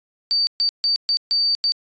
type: tone bursts at uneven times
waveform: sine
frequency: 4610 Hz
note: D8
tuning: 33 cents flat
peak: -16 dBFS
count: 6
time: 0.31-0.47 / 0.6-0.69 / 0.84-0.96 / 1.09-1.17 / 1.31-1.55 / 1.64-1.72 s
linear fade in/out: 0 ms
effects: resampled to 16000 Hz